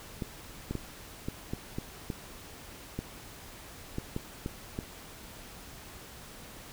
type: clicks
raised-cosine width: 3 ms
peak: -20 dBFS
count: 12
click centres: 0.222 / 0.71 / 0.753 / 1.285 / 1.535 / 1.785 / 2.102 / 2.99 / 3.984 / 4.164 / 4.461 / 4.789 s
effects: pink hiss -48 dBFS RMS until 6.72 s